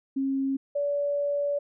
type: tone pair in turn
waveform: sine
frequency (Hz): 270.4 / 574.1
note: C#4 / D5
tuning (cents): -43 / -39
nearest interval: octave + minor second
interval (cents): 1304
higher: second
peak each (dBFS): -24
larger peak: neither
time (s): 0.16-0.57 / 0.75-1.59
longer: second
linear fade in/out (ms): 10
effects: none